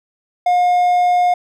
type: tone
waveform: triangle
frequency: 715 Hz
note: F5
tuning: 41 cents sharp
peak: -9 dBFS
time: 0.46-1.34 s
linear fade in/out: 5 ms
effects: none